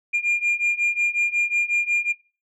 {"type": "beating tone pair", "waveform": "sine", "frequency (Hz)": [2404, 2409.5], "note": ["D7", "D7"], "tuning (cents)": [40, 44], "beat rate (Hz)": 5.5, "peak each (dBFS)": [-21, -19], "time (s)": [0.13, 2.13], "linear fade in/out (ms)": 20, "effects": ["noise-tail reverb RT60 0.3 s tail -19 dB re dry", "tanh soft clip ceiling -16 dBFS"]}